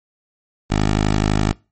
10% pulse tone, 51.91 Hz, G#1, in tune, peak -7 dBFS, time 0.7-1.53 s, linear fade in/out 10 ms, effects noise-tail reverb RT60 0.3 s tail -25 dB re dry + MP3 32 kbps

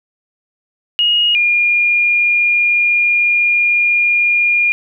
sine tone pair in turn, 2875 / 2418 Hz, F7 / D7, +50 / +50 cents, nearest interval minor third, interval 300 cents, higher first, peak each -10 dBFS, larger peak neither, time 0.99-1.35 / 1.35-4.72 s, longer second, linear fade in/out 0 ms, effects none

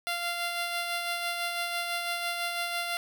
10% pulse tone with tremolo, 693 Hz, F5, 14 cents flat, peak -20 dBFS, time 0.07-2.97 s, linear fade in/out 0 ms, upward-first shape sine, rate 6 Hz, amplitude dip 35%, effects none

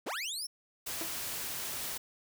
25% pulse linear sweep, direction up, 155.56 to 5588 Hz, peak -31 dBFS, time 0.06-0.47 s, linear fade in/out 10 ms
white noise, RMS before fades -38 dBFS, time 0.86-1.98 s, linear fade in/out 10 ms
sawtooth tone with exponential decay, 328.7 Hz, E4, 5 cents flat, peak -31 dBFS, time 1.01-1.12 s, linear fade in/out 2 ms, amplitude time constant 23 ms
effects none

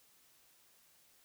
silence, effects white hiss -67 dBFS RMS until 1.24 s

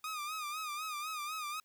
sawtooth tone with vibrato, 1228 Hz, D#6, 23 cents flat, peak -34 dBFS, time 0.04-1.6 s, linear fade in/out 2 ms, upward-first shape sine, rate 4 Hz, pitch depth 79 cents each way, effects white hiss -75 dBFS RMS until 1.64 s

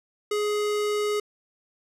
square tone, 417.8 Hz, G#4, 10 cents sharp, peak -24 dBFS, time 0.31-1.2 s, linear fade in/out 5 ms, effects low-pass 11000 Hz 12 dB/octave

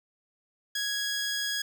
15% pulse tone, 1661.2 Hz, G#6, in tune, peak -22 dBFS, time 0.75-1.62 s, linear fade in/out 5 ms, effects none

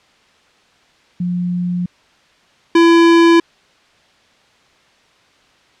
sine / square tone pair in turn, 177.5 / 335.7 Hz, F3 / E4, +28 / +32 cents, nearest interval major seventh, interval 1104 cents, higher second, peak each -16 / -7 dBFS, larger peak second, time 1.2-1.86 / 2.75-3.4 s, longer first, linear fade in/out 5 ms, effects white hiss -52 dBFS RMS until 5.8 s + low-pass 4000 Hz 12 dB/octave

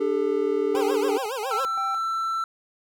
triangle chord, D suspended fourth, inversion none, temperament equal with one note detuned, 293.7 / 400 / 440 Hz, D4 / G4 / A4, 0 / +35 / 0 cents, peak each -27 / -22 / -23 dBFS, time 0-1.18 s, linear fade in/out 10 ms
triangle tone with tremolo, 784 Hz, G5, in tune, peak -29 dBFS, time 0.74-1.99 s, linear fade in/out 10 ms, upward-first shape square, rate 2.9 Hz, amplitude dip 80%
25% pulse tone with vibrato, 475.8 Hz, A#4, 35 cents sharp, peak -24 dBFS, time 0.75-1.65 s, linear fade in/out 0 ms, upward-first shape sine, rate 7.2 Hz, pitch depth 240 cents each way
triangle tone, 1335 Hz, E6, 22 cents sharp, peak -22 dBFS, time 1.51-2.44 s, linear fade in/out 2 ms
effects none

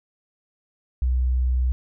sine tone, 62.9 Hz, B1, 32 cents sharp, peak -18 dBFS, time 1.02-1.72 s, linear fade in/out 0 ms, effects none

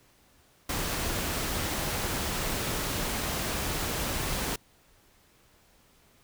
pink noise, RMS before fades -31 dBFS, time 0.69-4.56 s, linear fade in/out 5 ms, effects pink hiss -62 dBFS RMS until 6.23 s

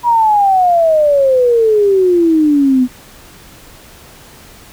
sine exponential sweep, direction down, 972 to 246.9 Hz, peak -7 dBFS, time 0.03-2.88 s, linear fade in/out 50 ms, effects pink hiss -39 dBFS RMS until 4.72 s

